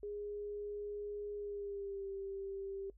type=tone with pitch glide; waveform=sine; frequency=412.3 to 391.4 Hz; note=G#4 to G4; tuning=-13 to -3 cents; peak=-40 dBFS; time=0.03-2.9 s; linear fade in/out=2 ms; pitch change=-90 cents; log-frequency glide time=1.35-2.08 s; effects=noise-tail reverb RT60 0.1 s tail -19 dB re dry + added 50 Hz sine -59 dBFS peak until 2.97 s